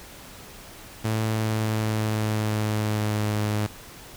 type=tone with pitch glide; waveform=sawtooth; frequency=110 to 105.52 Hz; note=A2 to G#2; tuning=0 to +28 cents; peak=-19 dBFS; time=1.04-3.67 s; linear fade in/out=10 ms; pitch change=-72 cents; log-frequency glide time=1.31-3.44 s; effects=pink hiss -44 dBFS RMS until 4.16 s